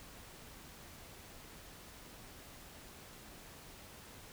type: silence
effects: pink hiss -54 dBFS RMS until 4.32 s